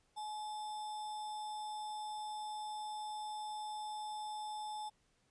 sine tone with sample-and-hold, 850 Hz, G#5, 40 cents sharp, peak -40 dBFS, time 0.16-4.9 s, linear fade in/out 20 ms, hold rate 4410 Hz, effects pink hiss -75 dBFS RMS until 5.3 s + resampled to 22050 Hz

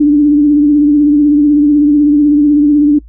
sine tone with vibrato, 293.7 Hz, D4, in tune, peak -4 dBFS, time 0-2.99 s, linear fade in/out 10 ms, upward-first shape triangle, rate 16 Hz, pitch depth 50 cents each way, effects noise-tail reverb RT60 0.1 s tail -23 dB re dry + added 55 Hz sine -32 dBFS peak until 3.08 s

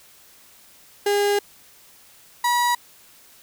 35% pulse tone pair in turn, 407.4 / 966.4 Hz, G#4 / B5, -33 / -38 cents, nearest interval octave + minor third, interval 1495 cents, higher second, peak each -16 dBFS, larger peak neither, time 1.06-1.39 / 2.44-2.75 s, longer first, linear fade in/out 5 ms, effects white hiss -51 dBFS RMS until 3.42 s

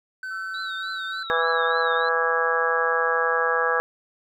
triangle tone, 1522 Hz, F#6, 48 cents sharp, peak -28 dBFS, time 0.23-1.23 s, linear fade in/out 2 ms
sine tone with tremolo, 1338 Hz, E6, 25 cents sharp, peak -33 dBFS, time 0.3-2 s, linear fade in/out 20 ms, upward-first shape triangle, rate 3.8 Hz, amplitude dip 30%
sine tone with vibrato, 3837 Hz, A#7, 49 cents sharp, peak -34 dBFS, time 0.54-2.09 s, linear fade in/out 5 ms, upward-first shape triangle, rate 3.4 Hz, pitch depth 110 cents each way
harmonic tone, 164.81 Hz, E3, in tune, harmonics 3 / 4 / 5 / 6 / 7 / 8 / 9 / 10, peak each -25 / -33 / -30 / -33 / -27 / -28 / -35 / -24 dBFS, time 1.3-3.8 s, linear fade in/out 0 ms
effects none

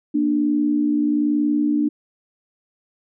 sine tone pair together, 234.9 / 296 Hz, A#3 / D4, +13 / +14 cents, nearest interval major third, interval 401 cents, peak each -23 / -17 dBFS, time 0.14-1.89 s, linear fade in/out 10 ms, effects none

